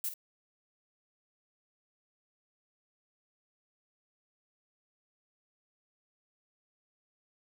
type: noise with echo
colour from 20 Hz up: violet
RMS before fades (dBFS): -34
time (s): 0.04-0.09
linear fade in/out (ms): 2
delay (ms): 49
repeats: 1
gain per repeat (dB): -10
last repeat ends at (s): 0.139
effects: none